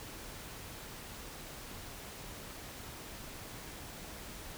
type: silence
effects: pink hiss -47 dBFS RMS until 4.57 s